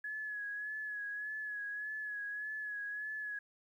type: tone with vibrato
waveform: sine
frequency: 1691 Hz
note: G#6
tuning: 31 cents sharp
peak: -38 dBFS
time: 0.04-3.39 s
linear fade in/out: 5 ms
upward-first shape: sine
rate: 1.7 Hz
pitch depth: 36 cents each way
effects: 12-bit